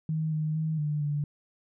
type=tone with pitch steps; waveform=sine; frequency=157.6 / 154.7 / 157.9 / 149.4 / 146.5 Hz; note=D#3 / D#3 / D#3 / D3 / D3; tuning=+23 / -10 / +26 / +30 / -4 cents; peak=-26 dBFS; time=0.09-1.24 s; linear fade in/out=2 ms; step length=230 ms; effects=none